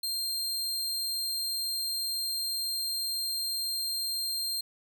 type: tone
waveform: sawtooth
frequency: 4186 Hz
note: C8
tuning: in tune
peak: -27 dBFS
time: 0.03-4.61 s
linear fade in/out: 5 ms
effects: none